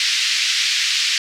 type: band-pass noise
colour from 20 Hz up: white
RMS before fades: -19 dBFS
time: 0-1.18 s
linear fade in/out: 2 ms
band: 2000 to 5300 Hz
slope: 24 dB/octave
effects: none